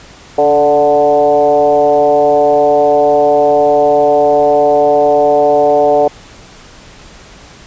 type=tone with frequency modulation; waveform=sine; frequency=587.3 Hz; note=D5; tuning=in tune; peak=-6 dBFS; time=0.38-6.08 s; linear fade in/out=5 ms; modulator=149 Hz; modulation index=1.3; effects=pink hiss -37 dBFS RMS until 7.66 s + resampled to 16000 Hz